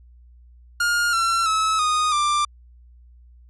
45% pulse tone with pitch steps, 1417 / 1354.6 / 1294.9 / 1237.9 / 1183.3 Hz, F6 / E6 / E6 / D#6 / D6, +25 / +47 / -31 / -9 / +13 cents, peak -18 dBFS, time 0.8-2.45 s, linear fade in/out 5 ms, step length 330 ms, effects added 60 Hz sine -46 dBFS peak until 3.49 s + resampled to 24000 Hz

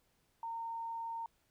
sine tone, 917 Hz, A#5, 29 cents flat, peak -38 dBFS, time 0.43-1.26 s, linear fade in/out 2 ms, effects pink hiss -75 dBFS RMS until 1.5 s

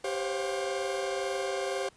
40% pulse tone cluster, 391.6 / 514 / 536 / 710 Hz, G4 / C5 / C5 / F5, -2 / -31 / +42 / +28 cents, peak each -33 / -39 / -33 / -38 dBFS, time 0.04-1.89 s, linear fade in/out 5 ms, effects pink hiss -60 dBFS RMS until 1.96 s + resampled to 22050 Hz

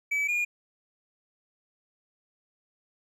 triangle tone pair in turn, 2293 / 2429 Hz, D7 / D#7, -42 / -42 cents, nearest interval minor second, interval 100 cents, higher second, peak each -23 dBFS, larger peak neither, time 0.11-0.28 / 0.28-0.45 s, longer neither, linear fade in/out 10 ms, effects none

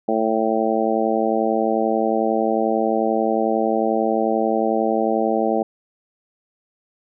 harmonic tone, 111.2 Hz, A2, 19 cents sharp, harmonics 2 / 3 / 4 / 5 / 6 / 7, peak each -24 / -24 / -24 / -24 / -24 / -24 dBFS, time 0.08-5.63 s, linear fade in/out 5 ms, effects none

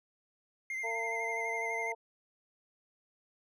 triangle tone with vibrato, 2093 Hz, C7, in tune, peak -33 dBFS, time 0.7-1.92 s, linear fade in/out 2 ms, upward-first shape sine, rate 12 Hz, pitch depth 33 cents each way
harmonic tone, 227.4 Hz, A#3, 43 cents flat, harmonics 2 / 3 / 4, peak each -40 / -40 / -40 dBFS, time 0.83-1.95 s, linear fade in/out 20 ms
effects none

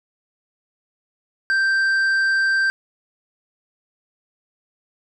sine tone with tanh clipping, 1568 Hz, G6, in tune, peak -17 dBFS, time 1.5-2.7 s, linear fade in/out 0 ms, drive 6 dB, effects none

